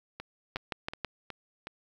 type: two click trains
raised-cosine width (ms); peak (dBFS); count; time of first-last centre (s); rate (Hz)
0.3; -23 / -16; 5 / 4; 0.2-1.671 / 0.56-1.047; 2.72 / 6.16
effects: 9-bit